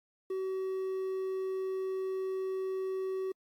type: tone with quantisation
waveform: triangle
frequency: 379.1 Hz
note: F#4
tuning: 42 cents sharp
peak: -30 dBFS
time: 0.3-3.32 s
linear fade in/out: 5 ms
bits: 10
effects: AAC 64 kbps